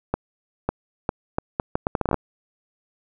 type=accelerating click train; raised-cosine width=1 ms; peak=-7 dBFS; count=14; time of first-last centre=0.14-2.143 s; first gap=550 ms; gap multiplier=0.73; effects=none